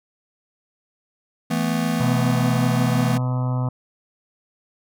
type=chord; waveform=square; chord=E suspended fourth; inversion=none; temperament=just; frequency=164.81 / 219.8 / 247.2 Hz; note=E3 / A3 / B3; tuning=0 / -2 / +2 cents; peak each=-25 dBFS; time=1.5-3.18 s; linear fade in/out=10 ms
type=harmonic tone; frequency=126.4 Hz; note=B2; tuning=41 cents sharp; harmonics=1 / 2 / 4 / 5 / 6 / 7 / 8 / 9 / 10; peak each=-20 / -30 / -37 / -37 / -39 / -39 / -37 / -43 / -41 dBFS; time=2-3.69 s; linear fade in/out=5 ms
effects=none